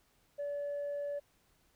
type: tone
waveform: sine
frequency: 575 Hz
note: D5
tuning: 37 cents flat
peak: -33 dBFS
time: 0.38-1.2 s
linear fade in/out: 20 ms
effects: tanh soft clip ceiling -33 dBFS + pink hiss -71 dBFS RMS until 1.75 s